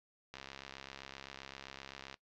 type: click train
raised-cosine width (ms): 0.2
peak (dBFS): -28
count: 123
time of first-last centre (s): 0.34-2.142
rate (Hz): 67.7
effects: noise-tail reverb RT60 0.1 s tail -19 dB re dry + low-pass 5000 Hz 12 dB/octave